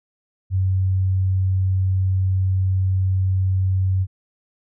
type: tone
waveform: sine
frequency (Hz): 94.3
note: F#2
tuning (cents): +33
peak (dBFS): -16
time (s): 0.5-4.07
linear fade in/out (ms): 50
effects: none